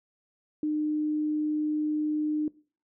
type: tone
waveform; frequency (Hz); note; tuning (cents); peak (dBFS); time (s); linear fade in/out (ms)
sine; 303.6; D#4; -42; -25; 0.63-2.48; 2
effects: noise-tail reverb RT60 0.4 s tail -21 dB re dry